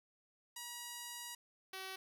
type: tone pair in turn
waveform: 5% pulse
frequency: 960 / 380.2 Hz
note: B5 / F#4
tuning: -49 / +47 cents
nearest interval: octave + major third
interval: 1604 cents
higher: first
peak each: -33 / -33 dBFS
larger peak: neither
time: 0.56-1.35 / 1.73-1.96 s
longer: first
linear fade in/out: 5 ms
effects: none